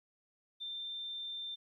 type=tone; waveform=sine; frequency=3579 Hz; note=A7; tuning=29 cents sharp; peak=-39 dBFS; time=0.6-1.56 s; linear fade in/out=20 ms; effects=13-bit